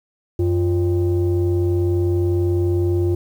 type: tone pair together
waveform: sine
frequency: 92.2 / 348.1 Hz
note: F#2 / F4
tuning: -6 / -6 cents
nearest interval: octave + major seventh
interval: 2300 cents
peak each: -16 / -17 dBFS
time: 0.39-3.15 s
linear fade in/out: 5 ms
effects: tanh soft clip ceiling -12 dBFS + 8-bit